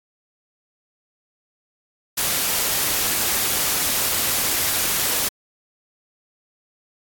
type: noise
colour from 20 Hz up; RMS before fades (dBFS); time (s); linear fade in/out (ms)
white; -21; 2.17-5.29; 10
effects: AAC 64 kbps